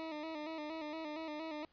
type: tone with vibrato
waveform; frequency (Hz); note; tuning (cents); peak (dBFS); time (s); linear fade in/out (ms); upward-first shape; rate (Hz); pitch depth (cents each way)
20% pulse; 311.1; D#4; 0; -36; 0-1.65; 0; square; 4.3; 59
effects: pink hiss -72 dBFS RMS until 1.72 s + resampled to 11025 Hz